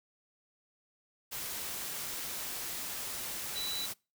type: tone in noise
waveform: sine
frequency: 3951 Hz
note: B7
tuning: in tune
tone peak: -35 dBFS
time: 3.55-3.87 s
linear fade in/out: 20 ms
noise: white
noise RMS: -39 dBFS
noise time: 1.31-3.94 s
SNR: +1 dB
effects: noise-tail reverb RT60 0.3 s tail -26 dB re dry